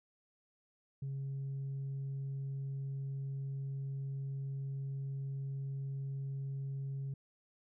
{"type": "tone", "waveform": "sine", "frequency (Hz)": 136.7, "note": "C#3", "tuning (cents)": -24, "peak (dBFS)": -35, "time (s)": [1.02, 7.14], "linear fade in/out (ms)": 5, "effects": ["tanh soft clip ceiling -35 dBFS"]}